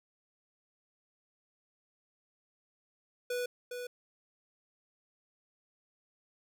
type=tone with echo; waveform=square; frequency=491.7 Hz; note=B4; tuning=8 cents flat; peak=-33 dBFS; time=3.3-3.46 s; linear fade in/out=5 ms; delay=410 ms; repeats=1; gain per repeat=-6 dB; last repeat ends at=3.87 s; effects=none